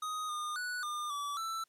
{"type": "tone with pitch steps", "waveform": "square", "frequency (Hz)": [1250, 1217, 1476, 1206, 1151, 1328], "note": ["D#6", "D#6", "F#6", "D6", "D6", "E6"], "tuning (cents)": [8, -39, -5, 46, -35, 12], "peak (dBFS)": -36, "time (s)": [0.02, 1.64], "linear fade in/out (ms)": 5, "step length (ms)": 270, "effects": ["white hiss -75 dBFS RMS until 1.68 s", "low-pass 12000 Hz 12 dB/octave"]}